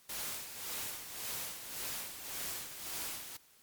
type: noise with tremolo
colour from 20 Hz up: white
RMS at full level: -39 dBFS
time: 0.09-3.37 s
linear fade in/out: 5 ms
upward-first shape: sine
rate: 1.8 Hz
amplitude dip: 60%
effects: white hiss -64 dBFS RMS until 3.62 s + MP3 96 kbps